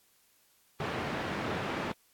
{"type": "band-pass noise", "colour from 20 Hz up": "pink", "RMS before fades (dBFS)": -35, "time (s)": [0.8, 1.92], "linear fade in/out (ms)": 2, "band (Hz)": [140, 2200], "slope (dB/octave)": 12, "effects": ["white hiss -67 dBFS RMS until 2.13 s", "AAC 64 kbps"]}